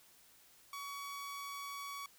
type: tone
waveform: sawtooth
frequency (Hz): 1128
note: C#6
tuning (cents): +30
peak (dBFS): -39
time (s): 0.73-2.06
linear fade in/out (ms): 2
effects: white hiss -64 dBFS RMS until 2.18 s